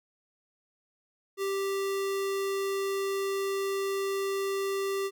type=tone; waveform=square; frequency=392 Hz; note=G4; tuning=in tune; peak=-29 dBFS; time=1.37-5.11 s; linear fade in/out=50 ms; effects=none